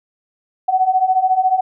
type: beating tone pair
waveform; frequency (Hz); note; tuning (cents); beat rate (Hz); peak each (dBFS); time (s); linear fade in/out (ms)
sine; 740 / 754; F#5 / F#5; 0 / +32; 14; -17 / -14; 0.68-1.61; 10
effects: none